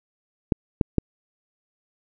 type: clicks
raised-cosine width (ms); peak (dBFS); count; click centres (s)
3; -5; 3; 0.522 / 0.812 / 0.983
effects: none